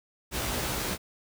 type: noise with comb filter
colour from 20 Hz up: pink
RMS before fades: -31 dBFS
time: 0.31-0.98 s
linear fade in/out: 50 ms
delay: 16 ms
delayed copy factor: +0.9
effects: none

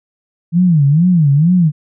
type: tone with vibrato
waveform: sine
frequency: 159.6 Hz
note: D#3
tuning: 44 cents sharp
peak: -7 dBFS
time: 0.52-1.72 s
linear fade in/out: 50 ms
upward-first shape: sine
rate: 2.2 Hz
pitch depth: 240 cents each way
effects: none

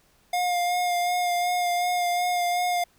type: tone with vibrato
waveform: square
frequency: 710 Hz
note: F5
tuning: 28 cents sharp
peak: -23 dBFS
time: 0.33-2.84 s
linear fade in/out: 5 ms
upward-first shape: sine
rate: 2.7 Hz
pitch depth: 19 cents each way
effects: pink hiss -62 dBFS RMS until 2.98 s

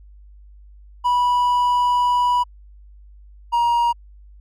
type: tone pair in turn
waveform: triangle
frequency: 980 / 946.5 Hz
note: B5 / A#5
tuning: -14 / +26 cents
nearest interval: minor second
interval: 60 cents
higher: first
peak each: -13 dBFS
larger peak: neither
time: 1.04-2.44 / 3.52-3.93 s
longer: first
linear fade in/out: 20 ms
effects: added 50 Hz sine -42 dBFS peak until 4.4 s

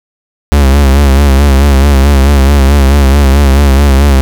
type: tone with vibrato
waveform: 45% pulse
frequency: 69.3 Hz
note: C#2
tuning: in tune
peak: -3 dBFS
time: 0.52-4.21 s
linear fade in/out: 0 ms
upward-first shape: sine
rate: 4.6 Hz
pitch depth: 70 cents each way
effects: none

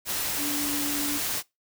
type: tone in noise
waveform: sine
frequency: 290 Hz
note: D4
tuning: 22 cents flat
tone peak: -30 dBFS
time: 0.37-1.21 s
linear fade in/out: 50 ms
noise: white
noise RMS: -29 dBFS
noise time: 0.05-1.43 s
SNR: -4 dB
effects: noise-tail reverb RT60 0.2 s tail -22 dB re dry

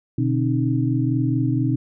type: tone cluster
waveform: sine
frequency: 124.3 / 148.7 / 267.9 / 309.4 Hz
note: B2 / D3 / C4 / D#4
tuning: +12 / +22 / +41 / -10 cents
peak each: -20 / -29 / -24 / -24 dBFS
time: 0.18-1.76 s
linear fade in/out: 5 ms
effects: none

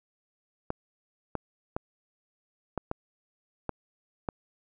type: clicks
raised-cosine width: 1 ms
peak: -16 dBFS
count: 7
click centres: 0.704 / 1.353 / 1.765 / 2.777 / 2.914 / 3.693 / 4.288 s
effects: none

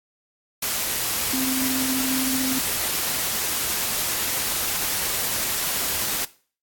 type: tone in noise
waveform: sine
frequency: 261.4 Hz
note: C4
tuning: 1 cent flat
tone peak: -25 dBFS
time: 1.33-2.59 s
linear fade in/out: 5 ms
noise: white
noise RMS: -25 dBFS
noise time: 0.62-6.25 s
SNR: -3 dB
effects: noise-tail reverb RT60 0.4 s tail -18 dB re dry + AAC 64 kbps

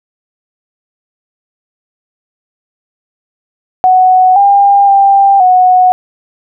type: tone with pitch steps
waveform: sine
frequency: 742 / 801 / 791 / 735 Hz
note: F#5 / G5 / G5 / F#5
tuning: +5 / +37 / +15 / -12 cents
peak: -3 dBFS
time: 3.84-5.92 s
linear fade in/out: 0 ms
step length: 520 ms
effects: none

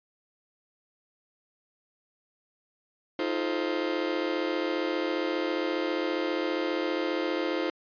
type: chord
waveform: 40% pulse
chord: F dominant seventh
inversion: third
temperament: just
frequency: 314.3 / 349.2 / 436.5 / 523.8 Hz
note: Eb4 / F4 / A4 / C5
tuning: +18 / 0 / -14 / +2 cents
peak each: -31 / -31 / -35 / -32 dBFS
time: 3.19-7.7 s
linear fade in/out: 2 ms
effects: resampled to 11025 Hz

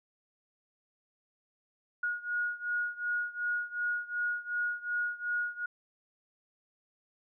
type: beating tone pair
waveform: sine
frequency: 1443 / 1445.7 Hz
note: F#6 / F#6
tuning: -44 / -41 cents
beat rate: 2.7 Hz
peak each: -33 / -35 dBFS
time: 2.03-5.66 s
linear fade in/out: 5 ms
effects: none

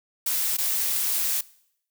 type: noise with dropouts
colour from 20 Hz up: blue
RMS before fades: -25 dBFS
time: 0.26-1.41 s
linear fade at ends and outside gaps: 5 ms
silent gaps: 0.569-0.583 s
effects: noise-tail reverb RT60 0.7 s tail -21 dB re dry

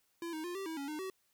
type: tone with pitch steps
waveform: square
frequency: 338.2 / 313.6 / 352.2 / 389.1 / 322.4 / 279.3 / 305.1 / 379.1 Hz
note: E4 / D#4 / F4 / G4 / E4 / C#4 / D#4 / F#4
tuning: +44 / +14 / +15 / -13 / -38 / +13 / -34 / +42 cents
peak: -39 dBFS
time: 0.22-1.1 s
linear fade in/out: 2 ms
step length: 110 ms
effects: white hiss -75 dBFS RMS until 1.33 s

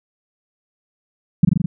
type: tone with echo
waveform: sine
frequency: 171.2 Hz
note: F3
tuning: 34 cents flat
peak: -5 dBFS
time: 1.43-1.45 s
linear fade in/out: 5 ms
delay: 42 ms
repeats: 5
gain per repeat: -2 dB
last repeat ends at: 1.66 s
effects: none

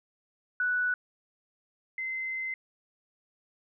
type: tone pair in turn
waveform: sine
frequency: 1480 / 2064 Hz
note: F#6 / C7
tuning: 0 / -24 cents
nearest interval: tritone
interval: 576 cents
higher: second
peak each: -25 / -31 dBFS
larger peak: first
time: 0.6-0.94 / 1.98-2.54 s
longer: second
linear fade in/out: 2 ms
effects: none

